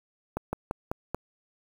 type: slowing click train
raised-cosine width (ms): 1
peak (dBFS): -15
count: 5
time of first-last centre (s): 0.37-1.146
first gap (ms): 160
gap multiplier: 1.13
effects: 7-bit